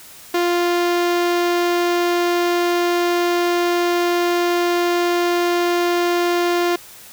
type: tone with notch filter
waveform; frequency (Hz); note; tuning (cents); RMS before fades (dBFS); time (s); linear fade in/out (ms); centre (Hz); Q
sawtooth; 349.2; F4; 0; -18; 0.34-6.76; 5; 9800; 0.8
effects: white hiss -41 dBFS RMS until 7.12 s